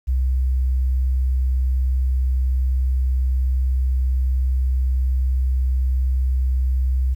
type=tone; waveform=sine; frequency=64.2 Hz; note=C2; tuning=32 cents flat; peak=-16 dBFS; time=0.07-7.15 s; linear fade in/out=20 ms; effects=9-bit